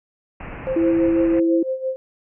pink low-pass noise, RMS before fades -34 dBFS, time 0.4-1.4 s, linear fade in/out 5 ms, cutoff 2700 Hz, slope 96 dB/octave
sine tone with tremolo, 523.3 Hz, C5, in tune, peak -19 dBFS, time 0.67-1.96 s, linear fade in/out 0 ms, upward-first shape sine, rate 6 Hz, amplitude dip 75%
sine tone, 332 Hz, E4, 12 cents sharp, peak -15 dBFS, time 0.76-1.63 s, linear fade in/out 5 ms
effects none

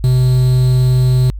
triangle tone with quantisation, 127.3 Hz, C3, 47 cents flat, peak -6 dBFS, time 0.04-1.3 s, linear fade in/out 0 ms, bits 5, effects added 50 Hz sine -22 dBFS peak until 1.39 s + MP3 64 kbps

